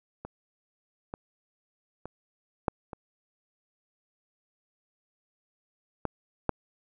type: clicks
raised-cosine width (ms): 1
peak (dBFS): -24 / -22 / -24 / -10 / -24 / -14 / -10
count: 7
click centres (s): 0.25 / 1.139 / 2.056 / 2.682 / 2.932 / 6.053 / 6.493
effects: none